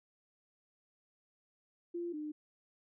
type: tone pair in turn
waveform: sine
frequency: 345.2 / 302.3 Hz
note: F4 / D#4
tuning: -20 / -50 cents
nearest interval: major second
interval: 230 cents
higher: first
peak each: -36 / -38 dBFS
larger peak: first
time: 1.94-2.13 / 2.13-2.32 s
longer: neither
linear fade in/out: 10 ms
effects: none